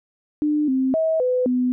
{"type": "tone with pitch steps", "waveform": "sine", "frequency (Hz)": [299.6, 262.3, 642, 503, 250.4], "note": ["D4", "C4", "E5", "B4", "B3"], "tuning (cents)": [35, 4, -46, 32, 24], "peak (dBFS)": -17, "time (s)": [0.42, 1.72], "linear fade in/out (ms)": 0, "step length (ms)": 260, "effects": []}